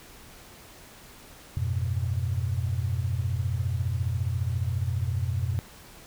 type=chord; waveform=sine; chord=F diminished; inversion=none; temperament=equal with one note detuned; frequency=89.09 / 103.83 / 123.47 Hz; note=F2 / Ab2 / Cb3; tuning=+35 / 0 / 0 cents; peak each=-28 / -32 / -29 dBFS; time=1.57-5.59 s; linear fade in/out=0 ms; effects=pink hiss -49 dBFS RMS until 6.06 s